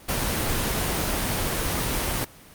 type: noise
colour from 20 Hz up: pink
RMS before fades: -25 dBFS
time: 0.08-2.25 s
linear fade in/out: 10 ms
effects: pink hiss -48 dBFS RMS until 2.54 s + Opus 24 kbps